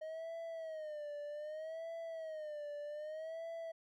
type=tone with vibrato; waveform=triangle; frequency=623 Hz; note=D#5; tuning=2 cents sharp; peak=-40 dBFS; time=0.01-3.72 s; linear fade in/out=10 ms; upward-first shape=sine; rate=0.64 Hz; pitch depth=110 cents each way; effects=none